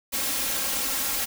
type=noise with comb filter; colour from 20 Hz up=white; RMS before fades=-27 dBFS; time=0.12-1.26 s; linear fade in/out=20 ms; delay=3.7 ms; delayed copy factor=+0.7; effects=none